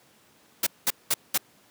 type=noise bursts; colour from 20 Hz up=white; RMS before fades=-23 dBFS; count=4; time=0.63-1.378 s; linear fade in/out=5 ms; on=37 ms; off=200 ms; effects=pink hiss -59 dBFS RMS until 1.7 s + high-pass 150 Hz 12 dB/octave